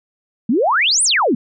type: exponential two-way sweep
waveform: sine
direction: up then down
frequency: 204.1 to 9810 to 204.1 Hz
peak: -12 dBFS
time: 0.49-1.35 s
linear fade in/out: 5 ms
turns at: 1.03 s
effects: none